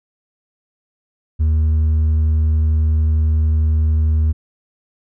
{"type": "tone with hard clipping", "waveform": "triangle", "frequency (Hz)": 77.78, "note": "D#2", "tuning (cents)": 0, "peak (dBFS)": -11, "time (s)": [1.39, 4.33], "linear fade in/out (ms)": 20, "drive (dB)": 1, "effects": []}